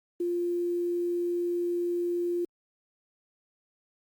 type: tone with quantisation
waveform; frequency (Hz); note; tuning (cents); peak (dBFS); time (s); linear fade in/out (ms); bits
sine; 349.2; F4; 0; -26; 0.2-2.45; 5; 9
effects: Opus 48 kbps